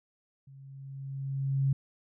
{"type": "tone with level ramp", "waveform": "sine", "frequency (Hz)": 136.3, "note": "C#3", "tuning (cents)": -29, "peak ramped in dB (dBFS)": [-49, -22], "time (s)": [0.47, 1.73], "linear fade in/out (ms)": 5, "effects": []}